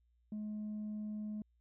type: tone with tanh clipping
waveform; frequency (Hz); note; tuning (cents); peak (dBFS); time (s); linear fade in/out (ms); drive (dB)
triangle; 212; G#3; +36; -39; 0.32-1.42; 2; 6
effects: added 59 Hz sine -70 dBFS peak until 1.6 s